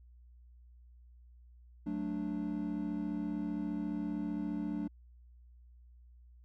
triangle chord, D major, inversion first, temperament equal, 185 / 220 / 293.7 Hz, F#3 / A3 / D4, 0 / 0 / 0 cents, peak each -38 / -37 / -35 dBFS, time 1.86-4.88 s, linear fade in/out 10 ms, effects added 60 Hz sine -55 dBFS peak until 6.44 s

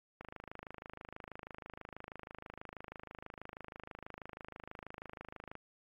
click train, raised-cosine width 0.5 ms, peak -30 dBFS, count 141, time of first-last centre 0.21-5.554 s, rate 26.2 Hz, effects AAC 32 kbps

